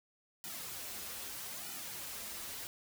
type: noise with flanger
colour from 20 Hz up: white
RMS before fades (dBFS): -44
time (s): 0.44-2.67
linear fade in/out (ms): 0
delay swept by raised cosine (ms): 1.8 to 7.1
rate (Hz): 0.79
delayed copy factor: -1
effects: none